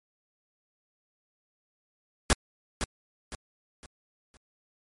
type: noise with echo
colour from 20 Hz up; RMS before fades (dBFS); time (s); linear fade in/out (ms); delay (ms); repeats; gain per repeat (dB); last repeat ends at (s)
pink; -20; 2.3-2.33; 0; 510; 4; -9; 4.37
effects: MP3 48 kbps